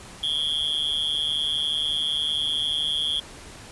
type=tone with amplitude modulation; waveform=triangle; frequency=3293 Hz; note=G#7; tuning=15 cents flat; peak=-17 dBFS; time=0.23-3.2 s; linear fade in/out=5 ms; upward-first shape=sine; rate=151 Hz; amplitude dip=100%; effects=pink hiss -43 dBFS RMS until 3.71 s + resampled to 24000 Hz